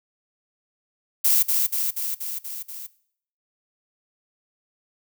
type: noise with echo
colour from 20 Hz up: violet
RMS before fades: -18 dBFS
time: 1.24-1.43 s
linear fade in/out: 10 ms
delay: 240 ms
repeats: 6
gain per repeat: -3 dB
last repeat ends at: 2.87 s
effects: noise-tail reverb RT60 0.6 s tail -19 dB re dry